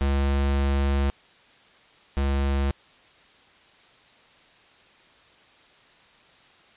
square tone pair in turn, 69.3 / 69.05 Hz, C#2 / C#2, 0 / -6 cents, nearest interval unison, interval 6 cents, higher first, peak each -21 / -22 dBFS, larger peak first, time 0.01-1.1 / 2.17-2.71 s, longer first, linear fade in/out 0 ms, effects white hiss -55 dBFS RMS until 6.76 s + resampled to 8000 Hz

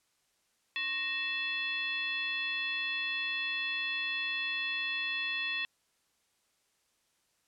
sine tone with frequency modulation, 2637 Hz, E7, in tune, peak -31 dBFS, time 0.76-5.65 s, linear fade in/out 0 ms, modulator 778 Hz, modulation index 1.2, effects white hiss -74 dBFS RMS until 7.47 s + low-pass 10000 Hz 12 dB/octave

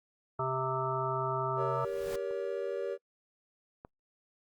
harmonic tone, 131.1 Hz, C3, 4 cents sharp, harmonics 1 / 3 / 5 / 7 / 9 / 10, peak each -37 / -37 / -37 / -37 / -37 / -37 dBFS, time 0.39-1.85 s, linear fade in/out 5 ms
triangle chord, G diminished, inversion none, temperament just, 392 / 470.4 / 564.5 Hz, G4 / Bb4 / Db5, 0 / +16 / +31 cents, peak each -35 dBFS, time 1.56-2.98 s, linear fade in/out 50 ms
pink noise with exponential growth, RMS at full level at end -42 dBFS, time 1.56-2.16 s, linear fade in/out 5 ms, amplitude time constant 130 ms
clicks, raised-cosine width 1 ms, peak -38 / -32 dBFS, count 2, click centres 2.31 / 3.849 s
effects noise-tail reverb RT60 0.1 s tail -26 dB re dry + Opus 48 kbps

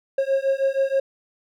triangle beating tone pair, 538 / 544.3 Hz, C5 / C#5, +48 / -32 cents, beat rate 6.3 Hz, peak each -20 dBFS, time 0.18-1 s, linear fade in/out 5 ms, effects none

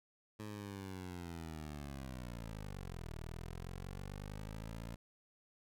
15% pulse linear two-way sweep, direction down then up, 107.9 to 38.62 to 58 Hz, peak -38 dBFS, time 0.39-4.96 s, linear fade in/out 10 ms, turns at 3.13 s, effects none

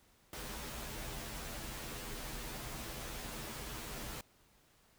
pink noise with comb filter, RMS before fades -44 dBFS, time 0.33-4.21 s, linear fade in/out 2 ms, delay 11 ms, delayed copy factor -0.9, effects pink hiss -68 dBFS RMS until 4.98 s

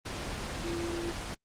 sine tone in noise, 340.8 Hz, F4, 42 cents flat, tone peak -33 dBFS, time 0.64-1.12 s, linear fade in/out 10 ms, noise pink, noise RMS -36 dBFS, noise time 0.05-1.35 s, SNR 0 dB, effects low-pass 7000 Hz 12 dB/octave + Opus 24 kbps

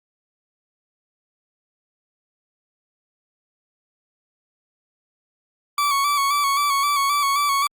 40% pulse tone with vibrato, 1133 Hz, C#6, 37 cents sharp, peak -17 dBFS, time 5.78-7.67 s, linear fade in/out 2 ms, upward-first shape square, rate 3.8 Hz, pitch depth 38 cents each way, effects Opus 48 kbps

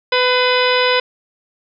harmonic tone with a mistuned harmonic, 500 Hz, B4, 21 cents sharp, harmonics 1 / 2 / 3 / 4 / 5 / 6 / 7 / 8 / 10, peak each -16 / -19 / -21 / -22 / -23 / -24 / -24 / -25 / -26 dBFS, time 0.12-1 s, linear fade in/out 5 ms, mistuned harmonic 4, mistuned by +35 cents, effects none

